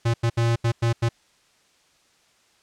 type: tone bursts at uneven times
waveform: square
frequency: 116.54 Hz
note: A#2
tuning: in tune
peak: -19 dBFS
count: 6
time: 0.05-0.14 / 0.23-0.3 / 0.37-0.56 / 0.64-0.72 / 0.82-0.93 / 1.02-1.09 s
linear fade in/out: 10 ms
effects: white hiss -61 dBFS RMS until 2.62 s + low-pass 7000 Hz 12 dB/octave